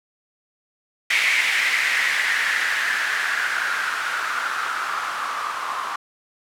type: noise with low-pass filter sweep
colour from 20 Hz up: violet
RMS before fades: -23 dBFS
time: 1.1-5.96 s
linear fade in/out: 5 ms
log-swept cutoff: 2200 to 1100 Hz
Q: 4.7
effects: none